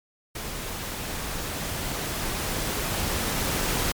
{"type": "noise with level ramp", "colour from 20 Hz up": "pink", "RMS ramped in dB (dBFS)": [-34, -25], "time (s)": [0.35, 3.92], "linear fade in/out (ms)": 5, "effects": ["MP3 96 kbps"]}